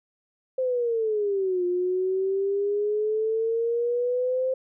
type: exponential two-way sweep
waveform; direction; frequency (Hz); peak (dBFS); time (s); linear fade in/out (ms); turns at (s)
sine; down then up; 523.3 to 353.7 to 523.3; -22; 0.58-4.54; 5; 1.65
effects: none